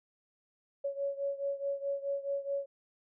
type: beating tone pair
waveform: sine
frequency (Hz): 557 / 561.7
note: C#5 / C#5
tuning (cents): +8 / +23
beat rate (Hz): 4.7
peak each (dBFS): -34 / -37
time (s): 0.84-2.66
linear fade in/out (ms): 10
effects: none